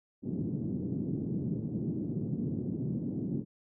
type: band-pass noise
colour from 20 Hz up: pink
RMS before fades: -34 dBFS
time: 0.22-3.45 s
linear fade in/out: 50 ms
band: 130 to 300 Hz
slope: 24 dB/octave
effects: none